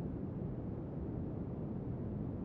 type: band-pass noise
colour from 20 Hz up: pink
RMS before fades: -41 dBFS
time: 0-2.44 s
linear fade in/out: 0 ms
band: 100 to 300 Hz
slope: 12 dB/octave
effects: none